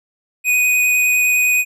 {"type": "tone with vibrato", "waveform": "square", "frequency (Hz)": 2489, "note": "D#7", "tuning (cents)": 0, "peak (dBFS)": -13, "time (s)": [0.44, 1.65], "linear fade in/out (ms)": 50, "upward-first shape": "triangle", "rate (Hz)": 9.8, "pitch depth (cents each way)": 10, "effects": []}